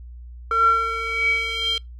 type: tone with band-pass filter sweep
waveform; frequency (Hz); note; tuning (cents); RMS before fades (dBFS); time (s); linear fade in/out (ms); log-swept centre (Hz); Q
square; 453.7; A#4; -47; -21; 0.51-1.78; 2; 1200 to 3400; 9
effects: noise-tail reverb RT60 0.2 s tail -26 dB re dry + added 60 Hz sine -36 dBFS peak until 1.99 s